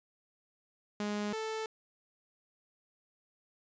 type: tone pair in turn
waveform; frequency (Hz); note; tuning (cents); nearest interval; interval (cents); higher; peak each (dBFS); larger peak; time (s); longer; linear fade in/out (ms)
sawtooth; 207.7 / 440.1; G#3 / A4; 0 / 0; octave + minor second; 1300; second; -29 / -31; first; 1-1.33 / 1.33-1.66; neither; 2
effects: resampled to 16000 Hz